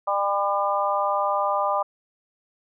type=harmonic tone; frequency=200 Hz; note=G3; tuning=35 cents sharp; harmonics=3 / 4 / 5 / 6; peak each=-26 / -26 / -26 / -26 dBFS; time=0.07-1.83 s; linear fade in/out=10 ms; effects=none